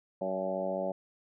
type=harmonic tone with a mistuned harmonic; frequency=94.7 Hz; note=F#2; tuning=41 cents sharp; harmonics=2 / 3 / 4 / 5 / 6 / 7 / 8 / 9; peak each=-39 / -44 / -41 / -44 / -33 / -37 / -44 / -44 dBFS; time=0.21-0.92 s; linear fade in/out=5 ms; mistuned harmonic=8; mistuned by=+20 cents; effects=none